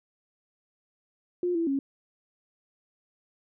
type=tone with pitch steps; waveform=sine; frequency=354.9 / 333.4 / 274.5 Hz; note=F4 / E4 / C#4; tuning=+28 / +20 / -17 cents; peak=-24 dBFS; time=1.43-1.79 s; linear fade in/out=2 ms; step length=120 ms; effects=none